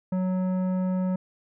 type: tone with tanh clipping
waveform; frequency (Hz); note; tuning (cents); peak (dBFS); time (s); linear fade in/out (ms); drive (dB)
sine; 185; F#3; 0; -25; 0.12-1.16; 5; 12
effects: none